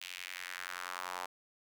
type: tone with high-pass filter sweep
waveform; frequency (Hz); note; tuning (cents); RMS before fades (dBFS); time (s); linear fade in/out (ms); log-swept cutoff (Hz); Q
sawtooth; 90.3; F#2; -42; -43; 0.01-1.26; 5; 2800 to 880; 2.2
effects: none